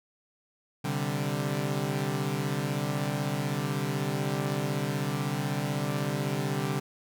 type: chord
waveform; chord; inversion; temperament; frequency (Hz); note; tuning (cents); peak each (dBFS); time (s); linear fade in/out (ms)
sawtooth; C suspended second; none; equal; 130.81 / 146.83 / 196; C3 / D3 / G3; 0 / 0 / 0; -29 / -27 / -30; 0.84-6.8; 10
effects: none